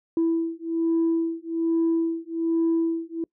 sine beating tone pair, 329.6 / 330.8 Hz, E4 / E4, 0 / +6 cents, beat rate 1.2 Hz, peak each -23 dBFS, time 0.17-3.24 s, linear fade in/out 2 ms, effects noise-tail reverb RT60 0.1 s tail -26 dB re dry + tanh soft clip ceiling -16 dBFS

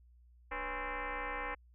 sine tone with frequency modulation, 493.9 Hz, B4, in tune, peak -36 dBFS, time 0.51-1.55 s, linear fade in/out 10 ms, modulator 263 Hz, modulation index 6.9, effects added 60 Hz sine -59 dBFS peak until 1.74 s

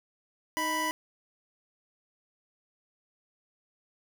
25% pulse tone pair together, 311.1 / 987.8 Hz, D#4 / B5, 0 / 0 cents, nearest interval octave + minor sixth, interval 2000 cents, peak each -31 / -25 dBFS, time 0.57-0.91 s, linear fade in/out 0 ms, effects none

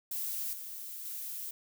violet noise with level steps, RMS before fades -36 / -43 / -40 dBFS, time 0.11-1.51 s, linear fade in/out 5 ms, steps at 0.53 / 1.05 s, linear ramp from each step 2 ms, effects none

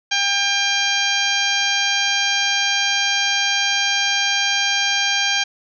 harmonic tone with a mistuned harmonic, 800 Hz, G5, 35 cents sharp, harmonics 1 / 2 / 3 / 4 / 5 / 6 / 7 / 8, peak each -27 / -23 / -23 / -22 / -27 / -27 / -28 / -28 dBFS, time 0.11-5.44 s, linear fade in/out 10 ms, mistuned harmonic 6, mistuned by -36 cents, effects none

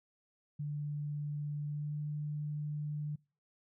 sine tone with pitch glide, 147.2 to 149 Hz, D3 to D3, +4 to +25 cents, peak -35 dBFS, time 0.59-3.16 s, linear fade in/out 10 ms, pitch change +21 cents, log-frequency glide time 1.67-1.98 s, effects noise-tail reverb RT60 0.4 s tail -26 dB re dry

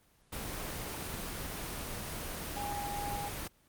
sine tone in noise, 817 Hz, G#5, 29 cents flat, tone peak -36 dBFS, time 2.56-3.29 s, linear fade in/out 10 ms, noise pink, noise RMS -39 dBFS, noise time 0.32-3.48 s, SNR 0 dB, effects pink hiss -67 dBFS RMS until 3.68 s + Opus 24 kbps

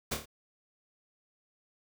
pink noise with echo, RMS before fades -32 dBFS, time 0.11-0.15 s, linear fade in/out 10 ms, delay 27 ms, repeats 4, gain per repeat -5 dB, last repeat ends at 0.258 s, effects none

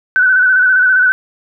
sine tone with vibrato, 1504 Hz, F#6, 28 cents sharp, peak -7 dBFS, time 0.16-1.12 s, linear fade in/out 0 ms, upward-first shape square, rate 15 Hz, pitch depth 33 cents each way, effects none

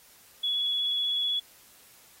sine tone with vibrato, 3383 Hz, G#7, 31 cents sharp, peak -25 dBFS, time 0.43-1.4 s, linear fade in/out 10 ms, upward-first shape triangle, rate 16 Hz, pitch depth 14 cents each way, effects white hiss -56 dBFS RMS until 2.2 s + AAC 48 kbps

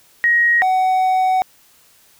sine / triangle tone pair in turn, 1887 / 748.9 Hz, A#6 / F#5, +21 / +21 cents, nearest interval octave + major third, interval 1600 cents, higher first, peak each -11 / -11 dBFS, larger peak neither, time 0.24-0.62 / 0.62-1.42 s, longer second, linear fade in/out 0 ms, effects white hiss -52 dBFS RMS until 2.19 s

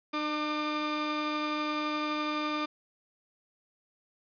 sawtooth tone pair together, 302.2 / 1197 Hz, D4 / D6, +50 / +33 cents, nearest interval 2 octaves, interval 2383 cents, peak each -28 / -29 dBFS, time 0.13-2.66 s, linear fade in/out 10 ms, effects resampled to 11025 Hz + 9-bit

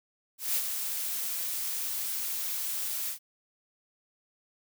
blue noise with ADSR envelope, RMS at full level -27 dBFS, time 0.38-3.19 s, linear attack 180 ms, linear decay 56 ms, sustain -6 dB, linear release 100 ms, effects none

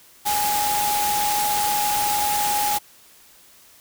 sine tone in noise, 830 Hz, G#5, 1 cent flat, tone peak -21 dBFS, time 0.25-2.79 s, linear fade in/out 20 ms, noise white, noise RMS -25 dBFS, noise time 0.25-2.79 s, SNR +1 dB, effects white hiss -51 dBFS RMS until 3.8 s

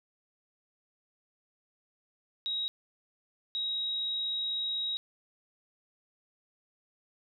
sine tone bursts at uneven times, 3811 Hz, A#7, 38 cents sharp, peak -30 dBFS, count 2, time 2.46-2.68 / 3.55-4.97 s, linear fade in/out 0 ms, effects none

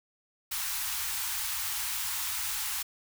white band-stop noise, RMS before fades -33 dBFS, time 0.51-2.83 s, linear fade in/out 10 ms, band 100 to 800 Hz, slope 96 dB/octave, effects none

